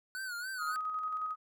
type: tone with vibrato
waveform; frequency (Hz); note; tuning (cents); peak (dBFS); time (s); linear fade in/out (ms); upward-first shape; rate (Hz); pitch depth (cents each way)
square; 1480; F#6; 0; -38; 0.15-0.76; 0; sine; 3.5; 95
type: tone with tremolo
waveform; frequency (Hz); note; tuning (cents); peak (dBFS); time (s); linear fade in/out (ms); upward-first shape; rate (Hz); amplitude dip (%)
sine; 1257; D#6; +17; -32; 0.58-1.36; 50; square; 11; 30
effects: none